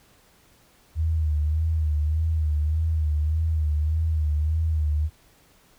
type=tone with vibrato; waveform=sine; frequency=77.78 Hz; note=D#2; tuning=in tune; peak=-20 dBFS; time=0.95-5.1 s; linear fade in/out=50 ms; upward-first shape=sine; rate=1.7 Hz; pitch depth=65 cents each way; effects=pink hiss -58 dBFS RMS until 5.78 s